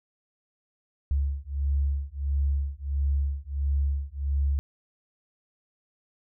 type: beating tone pair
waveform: sine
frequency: 69.3 / 70.8 Hz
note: C#2 / C#2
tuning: 0 / +37 cents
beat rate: 1.5 Hz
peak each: -27 dBFS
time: 1.11-4.59 s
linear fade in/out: 0 ms
effects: none